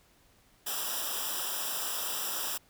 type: noise with comb filter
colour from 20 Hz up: white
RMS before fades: -34 dBFS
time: 0.66-2.58 s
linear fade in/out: 10 ms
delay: 0.46 ms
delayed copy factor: -0.95
effects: pink hiss -64 dBFS RMS until 2.69 s